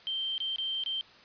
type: tone with dropouts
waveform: sine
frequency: 3136 Hz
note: G7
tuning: in tune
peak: -30 dBFS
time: 0.07-1.01 s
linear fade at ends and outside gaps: 0 ms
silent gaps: 0.38-0.403 / 0.56-0.584 / 0.837-0.861 s
effects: white hiss -55 dBFS RMS until 1.24 s + resampled to 11025 Hz